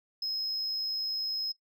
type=tone with amplitude modulation; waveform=sine; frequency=5130 Hz; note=E8; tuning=48 cents flat; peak=-27 dBFS; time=0.22-1.52 s; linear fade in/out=5 ms; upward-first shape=sine; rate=60 Hz; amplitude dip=35%; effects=noise-tail reverb RT60 0.1 s tail -17 dB re dry + tanh soft clip ceiling -28 dBFS